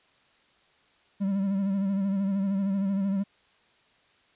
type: tone with vibrato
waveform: triangle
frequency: 196 Hz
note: G3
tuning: in tune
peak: -22 dBFS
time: 1.2-3.24 s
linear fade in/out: 20 ms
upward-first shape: sine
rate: 13 Hz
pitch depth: 48 cents each way
effects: white hiss -63 dBFS RMS until 4.35 s + resampled to 8000 Hz